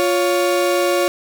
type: tone pair together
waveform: 35% pulse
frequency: 351.8 / 558.4 Hz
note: F4 / C#5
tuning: +13 / +13 cents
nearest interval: minor sixth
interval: 800 cents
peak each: -16 dBFS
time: 0-1.08 s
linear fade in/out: 0 ms
effects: none